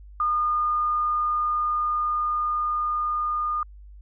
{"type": "tone with level ramp", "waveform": "sine", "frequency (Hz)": 1218, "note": "D#6", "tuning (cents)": -37, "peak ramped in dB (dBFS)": [-20, -23], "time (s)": [0.2, 3.63], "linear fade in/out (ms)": 2, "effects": ["added 50 Hz sine -42 dBFS peak until 4.01 s"]}